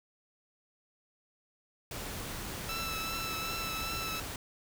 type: noise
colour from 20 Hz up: pink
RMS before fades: -40 dBFS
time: 1.91-4.36 s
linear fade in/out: 2 ms
type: tone with vibrato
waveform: 15% pulse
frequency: 1321 Hz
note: E6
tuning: 3 cents sharp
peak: -29 dBFS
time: 2.69-4.2 s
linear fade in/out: 2 ms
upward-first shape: triangle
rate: 2.6 Hz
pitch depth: 25 cents each way
effects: none